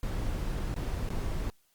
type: noise with dropouts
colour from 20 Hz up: brown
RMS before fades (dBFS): -32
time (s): 0.03-1.5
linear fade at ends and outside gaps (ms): 0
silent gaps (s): 0.742-0.763 / 1.089-1.104
effects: white hiss -70 dBFS RMS until 1.74 s + Opus 48 kbps